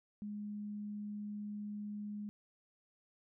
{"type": "tone", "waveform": "sine", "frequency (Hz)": 207.7, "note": "G#3", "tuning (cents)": 0, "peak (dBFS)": -40, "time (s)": [0.22, 2.29], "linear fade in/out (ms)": 0, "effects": []}